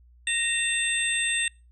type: tone cluster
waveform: sine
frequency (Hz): 1862 / 2700 / 3593 / 8330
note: A#6 / E7 / A7 / C9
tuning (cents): -2 / +41 / +36 / -9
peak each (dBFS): -29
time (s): 0.27-1.48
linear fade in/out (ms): 2
effects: noise-tail reverb RT60 0.3 s tail -25 dB re dry + added 60 Hz sine -52 dBFS peak until 1.71 s